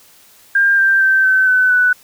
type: tone with pitch steps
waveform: sine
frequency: 1600 / 1577.1 / 1554.5 / 1532.2 / 1510.2 / 1488.5 Hz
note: G6 / G6 / G6 / G6 / F#6 / F#6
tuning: +35 / +10 / -15 / -40 / +35 / +10 cents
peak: -9 dBFS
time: 0.55-1.93 s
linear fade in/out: 5 ms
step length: 230 ms
effects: white hiss -47 dBFS RMS until 2.03 s